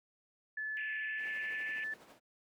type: tone with pitch glide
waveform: sine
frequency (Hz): 1731 to 1751.1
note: A6 to A6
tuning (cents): -29 to -9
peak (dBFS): -36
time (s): 0.57-1.94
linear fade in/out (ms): 5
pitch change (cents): +20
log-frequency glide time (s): 0.7-1.7
type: band-pass noise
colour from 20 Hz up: pink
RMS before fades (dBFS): -47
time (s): 0.77-1.84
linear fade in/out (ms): 0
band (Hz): 2000 to 2800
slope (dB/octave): 96
type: noise with tremolo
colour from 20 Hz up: brown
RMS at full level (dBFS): -43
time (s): 1.17-2.2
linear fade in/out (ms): 50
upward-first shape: sine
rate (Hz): 12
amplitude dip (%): 50
effects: high-pass 400 Hz 12 dB/octave